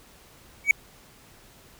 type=tone with exponential growth; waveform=triangle; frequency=2260 Hz; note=C#7; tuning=33 cents sharp; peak=-8 dBFS; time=0.64-0.71 s; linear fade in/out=2 ms; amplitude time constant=15 ms; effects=pink hiss -53 dBFS RMS until 1.79 s